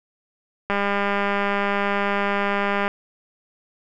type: click train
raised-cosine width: 0.5 ms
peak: -8 dBFS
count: 439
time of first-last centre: 0.7-2.879 s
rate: 201 Hz
effects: none